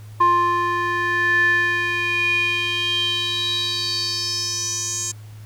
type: tone with band-pass filter sweep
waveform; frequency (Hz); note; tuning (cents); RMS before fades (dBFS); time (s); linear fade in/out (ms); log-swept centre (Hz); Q
square; 350; F4; +4; -21; 0.2-5.12; 10; 1100 to 7000; 6.8
effects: added 106 Hz sine -36 dBFS peak until 5.45 s + pink hiss -51 dBFS RMS until 5.45 s